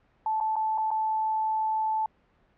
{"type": "tone with dropouts", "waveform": "sine", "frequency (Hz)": 874, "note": "A5", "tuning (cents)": -12, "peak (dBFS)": -24, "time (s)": [0.26, 2.06], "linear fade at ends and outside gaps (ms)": 2, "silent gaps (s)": [[0.402, 0.409], [0.557, 0.564], [0.777, 0.781], [0.906, 0.913]], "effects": ["pink hiss -65 dBFS RMS until 2.57 s", "low-pass 2000 Hz 12 dB/octave"]}